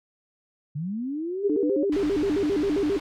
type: linear sweep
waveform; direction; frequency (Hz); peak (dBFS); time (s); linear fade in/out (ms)
sine; up; 138.2 to 565; -27; 0.75-1.85; 10
type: tone with vibrato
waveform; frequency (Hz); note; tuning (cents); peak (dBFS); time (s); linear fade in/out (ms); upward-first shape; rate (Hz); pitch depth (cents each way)
sine; 345.4; F4; -19; -21; 1.43-2.99; 20; square; 7.5; 250
type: low-pass noise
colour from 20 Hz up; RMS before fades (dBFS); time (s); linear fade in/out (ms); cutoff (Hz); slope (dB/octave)
pink; -38; 1.92-3; 5; 4200; 12
effects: none